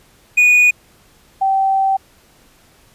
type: tone pair in turn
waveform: triangle / sine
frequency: 2464 / 774.5 Hz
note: D#7 / G5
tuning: -17 / -21 cents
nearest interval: octave + minor sixth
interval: 2004 cents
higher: first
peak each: -6 / -12 dBFS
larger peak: first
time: 0.37-0.71 / 1.41-1.97 s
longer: second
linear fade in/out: 10 ms
effects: pink hiss -51 dBFS RMS until 2.94 s + resampled to 32000 Hz